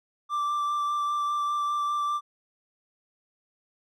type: tone with vibrato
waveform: triangle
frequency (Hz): 1174.7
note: D6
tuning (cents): 0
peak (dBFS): -23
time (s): 0.29-2.21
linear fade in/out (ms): 50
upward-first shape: sine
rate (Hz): 5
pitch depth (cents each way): 11
effects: none